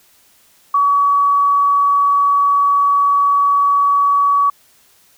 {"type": "tone", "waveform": "sine", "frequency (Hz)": 1134, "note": "C#6", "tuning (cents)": 39, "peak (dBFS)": -10, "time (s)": [0.74, 4.5], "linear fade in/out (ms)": 5, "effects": ["white hiss -52 dBFS RMS until 5.17 s"]}